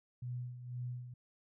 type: tone with tremolo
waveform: sine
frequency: 123.47 Hz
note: B2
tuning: in tune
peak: -37 dBFS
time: 0.22-1.14 s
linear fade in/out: 5 ms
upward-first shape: sine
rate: 2 Hz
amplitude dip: 65%
effects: none